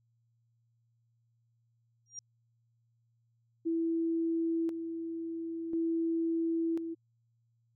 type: tone with exponential growth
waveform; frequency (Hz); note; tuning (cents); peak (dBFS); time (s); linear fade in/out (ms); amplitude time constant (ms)
sine; 5700; F8; +34; -36; 2.06-2.19; 1; 28
type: tone with tremolo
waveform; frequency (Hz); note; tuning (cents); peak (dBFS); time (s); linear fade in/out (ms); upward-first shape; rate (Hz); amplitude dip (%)
sine; 330; E4; +2; -28; 3.65-6.95; 20; square; 0.48; 55
effects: added 116 Hz sine -70 dBFS peak until 7.75 s